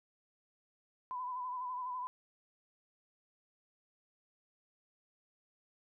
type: tone with vibrato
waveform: sine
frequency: 1002 Hz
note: B5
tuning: 25 cents sharp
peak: -37 dBFS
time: 1.11-2.07 s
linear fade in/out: 0 ms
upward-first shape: sine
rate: 12 Hz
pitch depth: 42 cents each way
effects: none